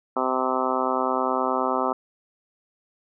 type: harmonic tone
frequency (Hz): 129.5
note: C3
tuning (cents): -17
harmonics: 2 / 3 / 4 / 5 / 6 / 7 / 8 / 9 / 10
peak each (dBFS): -30 / -30 / -30 / -30 / -30 / -30 / -30 / -30 / -30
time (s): 0.16-1.93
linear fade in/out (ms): 5
effects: none